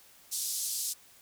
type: band-pass noise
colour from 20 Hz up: white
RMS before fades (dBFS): -34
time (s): 0.31-0.94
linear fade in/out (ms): 20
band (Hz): 4400 to 12000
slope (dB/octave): 24
effects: white hiss -58 dBFS RMS until 1.21 s